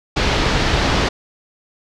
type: low-pass noise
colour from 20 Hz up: pink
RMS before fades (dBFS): -17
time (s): 0.16-1.09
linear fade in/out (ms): 10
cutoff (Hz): 5100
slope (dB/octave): 24
effects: none